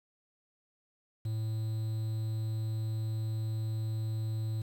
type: tone with quantisation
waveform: triangle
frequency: 110 Hz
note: A2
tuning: in tune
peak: -29 dBFS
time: 1.25-4.62 s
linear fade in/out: 5 ms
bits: 9
effects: none